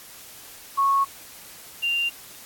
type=tone pair in turn; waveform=sine; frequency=1102 / 2783 Hz; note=C#6 / F7; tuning=-11 / -7 cents; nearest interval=octave + major third; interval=1604 cents; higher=second; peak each=-17 / -21 dBFS; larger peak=first; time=0.77-1.05 / 1.82-2.1 s; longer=neither; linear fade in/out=20 ms; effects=white hiss -44 dBFS RMS until 2.45 s + AAC 64 kbps